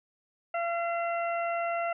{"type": "harmonic tone", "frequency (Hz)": 682, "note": "F5", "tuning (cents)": -41, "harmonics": [1, 2, 3, 4], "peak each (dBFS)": [-29, -35, -39, -41], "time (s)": [0.54, 1.93], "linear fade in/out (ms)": 5, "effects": []}